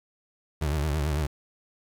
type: tone with vibrato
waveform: 30% pulse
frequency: 74.9 Hz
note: D2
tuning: 35 cents sharp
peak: -22 dBFS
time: 0.61-1.27 s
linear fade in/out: 10 ms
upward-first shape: triangle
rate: 9 Hz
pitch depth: 140 cents each way
effects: 8-bit